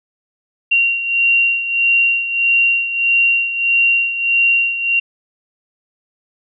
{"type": "beating tone pair", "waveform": "sine", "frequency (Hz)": [2758, 2759.6], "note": ["F7", "F7"], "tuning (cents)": [-22, -21], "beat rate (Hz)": 1.6, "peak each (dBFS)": [-13, -19], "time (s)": [0.71, 5], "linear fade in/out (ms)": 10, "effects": []}